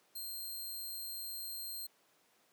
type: tone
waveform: 5% pulse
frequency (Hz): 4186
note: C8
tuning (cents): 0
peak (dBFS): -34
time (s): 0.15-1.87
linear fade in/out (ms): 10
effects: pink hiss -70 dBFS RMS until 2.52 s + high-pass 300 Hz 12 dB/octave